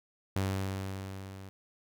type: tone with level ramp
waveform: sawtooth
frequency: 96.3 Hz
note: G2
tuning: 30 cents flat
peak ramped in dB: -24 to -41 dBFS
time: 0.36-1.49 s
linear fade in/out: 0 ms
effects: none